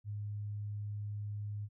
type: tone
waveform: sine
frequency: 103.7 Hz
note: G#2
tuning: 2 cents flat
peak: -37 dBFS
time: 0.04-1.69 s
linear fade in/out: 50 ms
effects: none